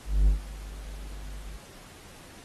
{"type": "tone with ADSR envelope", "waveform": "triangle", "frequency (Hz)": 49.6, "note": "G1", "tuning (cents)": 21, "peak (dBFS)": -14, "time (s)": [0.05, 1.59], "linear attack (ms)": 220, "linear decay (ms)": 120, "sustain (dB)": -21, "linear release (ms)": 34, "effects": ["pink hiss -50 dBFS RMS until 2.44 s", "AAC 32 kbps"]}